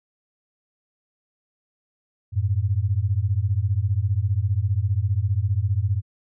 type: beating tone pair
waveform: sine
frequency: 92.3 / 107.3 Hz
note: F#2 / A2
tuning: -4 / -43 cents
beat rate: 15 Hz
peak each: -22 dBFS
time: 2.32-6.02 s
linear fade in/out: 50 ms
effects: none